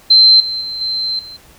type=tone with level steps; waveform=sine; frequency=4107 Hz; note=C8; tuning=33 cents flat; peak=-4 / -18 / -21 / -16 / -30 dBFS; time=0.1-1.37 s; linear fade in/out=10 ms; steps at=0.4 / 0.61 / 0.81 / 1.19 s; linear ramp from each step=2 ms; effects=pink hiss -45 dBFS RMS until 1.58 s